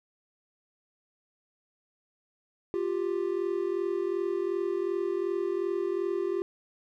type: tone pair together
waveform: triangle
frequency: 350.8 / 393.5 Hz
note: F4 / G4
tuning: +8 / +7 cents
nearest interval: major second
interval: 199 cents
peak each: -28 dBFS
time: 2.74-6.42 s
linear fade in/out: 0 ms
effects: none